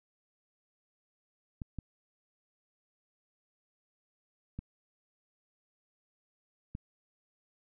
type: clicks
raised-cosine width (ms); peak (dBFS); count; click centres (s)
5; -26; 4; 1.618 / 1.787 / 4.59 / 6.751
effects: none